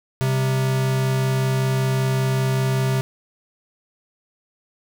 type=tone pair together; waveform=square; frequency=131.49 / 196.7 Hz; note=C3 / G3; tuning=+9 / +6 cents; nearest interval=perfect fifth; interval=697 cents; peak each=-19 / -31 dBFS; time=0.21-3.01 s; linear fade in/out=0 ms; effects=none